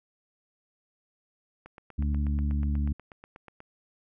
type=click train; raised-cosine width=0.5 ms; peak=-31 dBFS; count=17; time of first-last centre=1.66-3.604 s; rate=8.23 Hz
type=harmonic tone; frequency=72.4 Hz; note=D2; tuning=24 cents flat; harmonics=1 / 2 / 3 / 4; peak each=-25 / -36 / -34 / -41 dBFS; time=1.98-2.93 s; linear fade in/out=10 ms
effects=none